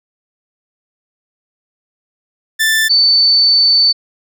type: tone pair in turn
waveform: sawtooth / sine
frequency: 1767 / 4521 Hz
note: A6 / C#8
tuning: +7 / +33 cents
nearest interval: octave + major third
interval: 1626 cents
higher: second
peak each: -7 dBFS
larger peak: neither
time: 2.59-2.89 / 2.89-3.93 s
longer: second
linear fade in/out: 20 ms
effects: none